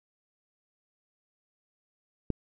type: click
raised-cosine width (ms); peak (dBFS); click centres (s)
3; -15; 2.303
effects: none